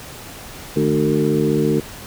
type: harmonic tone with a mistuned harmonic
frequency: 75.2 Hz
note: D2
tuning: 42 cents sharp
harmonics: 2 / 3 / 4 / 5 / 6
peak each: -21 / -21 / -21 / -21 / -21 dBFS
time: 0.76-1.8 s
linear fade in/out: 5 ms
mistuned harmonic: 3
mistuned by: -61 cents
effects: pink hiss -36 dBFS RMS until 2.06 s